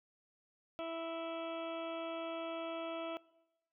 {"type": "harmonic tone", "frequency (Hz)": 329.6, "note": "E4", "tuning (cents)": 0, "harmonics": [1, 2, 3, 4, 6, 7, 8, 9, 10], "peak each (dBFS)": [-45, -40, -52, -48, -62, -56, -54, -59, -55], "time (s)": [0.79, 3.17], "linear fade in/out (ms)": 0, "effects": ["noise-tail reverb RT60 0.9 s tail -22 dB re dry"]}